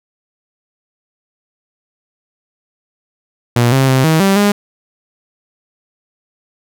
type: tone with pitch steps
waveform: sawtooth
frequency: 119.7 / 133.8 / 131.2 / 159.3 / 195.1 / 204.4 Hz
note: A#2 / C3 / C3 / D#3 / G3 / G#3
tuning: +46 / +39 / +5 / +41 / -8 / -27 cents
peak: -5 dBFS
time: 3.56-4.52 s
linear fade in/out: 5 ms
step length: 160 ms
effects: none